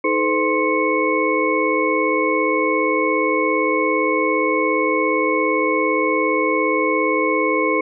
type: tone cluster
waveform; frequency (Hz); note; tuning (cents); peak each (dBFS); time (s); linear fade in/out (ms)
sine; 316.3 / 430.6 / 508 / 1056 / 2211; D#4 / A4 / B4 / C6 / C#7; +29 / -37 / +49 / +16 / -5; -22; 0.04-7.81; 5
effects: none